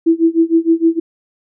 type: tone with tremolo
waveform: sine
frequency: 329.6 Hz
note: E4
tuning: in tune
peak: -6 dBFS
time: 0.06-1 s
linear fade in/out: 10 ms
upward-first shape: sine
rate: 6.5 Hz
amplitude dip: 95%
effects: none